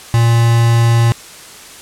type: tone with quantisation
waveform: triangle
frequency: 116.54 Hz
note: A#2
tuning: in tune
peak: -6 dBFS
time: 0.14-1.12 s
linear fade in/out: 0 ms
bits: 3
effects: white hiss -35 dBFS RMS until 1.81 s + low-pass 10000 Hz 12 dB/octave